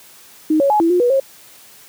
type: tone with pitch steps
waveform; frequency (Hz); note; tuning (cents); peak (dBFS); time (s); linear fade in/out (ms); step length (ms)
sine; 310.9 / 556 / 843 / 332.8 / 356.8 / 486.3 / 540; D#4 / C#5 / G#5 / E4 / F4 / B4 / C#5; -1 / +5 / +26 / +17 / +37 / -27 / -45; -11; 0.5-1.2; 5; 100
effects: white hiss -44 dBFS RMS until 1.88 s + high-pass 100 Hz 12 dB/octave